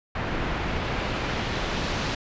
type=noise with low-pass filter sweep; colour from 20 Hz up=pink; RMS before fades=-28 dBFS; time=0.15-2.15 s; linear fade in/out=5 ms; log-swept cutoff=2100 to 4600 Hz; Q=0.9; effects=resampled to 16000 Hz